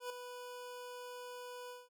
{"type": "tone with ADSR envelope", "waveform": "25% pulse", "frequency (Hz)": 493.6, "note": "B4", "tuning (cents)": -1, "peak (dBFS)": -34, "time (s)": [0, 1.89], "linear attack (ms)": 100, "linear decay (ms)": 4, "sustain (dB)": -8, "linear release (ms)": 190, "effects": []}